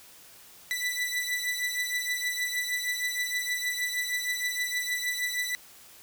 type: beating tone pair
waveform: sawtooth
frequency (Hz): 1975.5 / 1981.9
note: B6 / B6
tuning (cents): 0 / +6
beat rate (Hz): 6.4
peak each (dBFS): -27 / -29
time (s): 0.71-5.55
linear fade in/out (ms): 0
effects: white hiss -52 dBFS RMS until 6.02 s